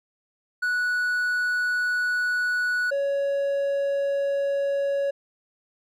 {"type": "tone pair in turn", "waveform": "triangle", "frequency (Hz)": [1473, 558.6], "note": ["F#6", "C#5"], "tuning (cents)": [-8, 13], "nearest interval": "octave + perfect fourth", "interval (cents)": 1679, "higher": "first", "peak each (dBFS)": -20, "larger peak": "neither", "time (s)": [[0.62, 2.91], [2.91, 5.11]], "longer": "first", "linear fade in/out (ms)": 10, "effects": []}